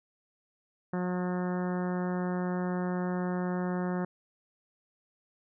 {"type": "harmonic tone", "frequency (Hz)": 180.4, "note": "F#3", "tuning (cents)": -44, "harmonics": [1, 2, 3, 4, 5, 6, 7, 8, 9, 10], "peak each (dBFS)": [-30, -36, -40, -42, -44, -46, -47, -48, -49, -50], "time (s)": [0.93, 4.05], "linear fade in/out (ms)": 5, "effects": []}